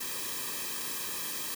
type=noise with comb filter; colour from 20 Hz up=white; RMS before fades=-36 dBFS; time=0-1.55 s; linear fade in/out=10 ms; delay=1.4 ms; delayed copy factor=-0.9; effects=none